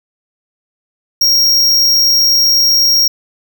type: tone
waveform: square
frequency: 5588 Hz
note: F8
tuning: in tune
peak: -8 dBFS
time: 1.21-3.08 s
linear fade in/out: 5 ms
effects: none